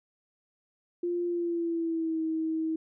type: tone with pitch glide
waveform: sine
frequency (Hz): 349 to 320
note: F4 to D#4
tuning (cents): -1 to +49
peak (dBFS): -27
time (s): 1.03-2.76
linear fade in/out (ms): 5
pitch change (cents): -150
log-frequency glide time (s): 1.26-2.21
effects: none